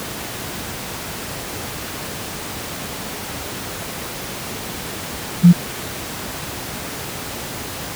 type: tone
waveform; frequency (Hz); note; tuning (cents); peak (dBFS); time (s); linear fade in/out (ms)
sine; 174.4; F3; -2; -3; 5.43-5.53; 20
effects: pink hiss -28 dBFS RMS until 7.95 s + high-pass 80 Hz 12 dB/octave